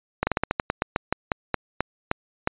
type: slowing click train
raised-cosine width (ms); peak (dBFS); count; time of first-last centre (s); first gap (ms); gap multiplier
0.5; -6; 16; 0.23-2.474; 40; 1.17
effects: resampled to 8000 Hz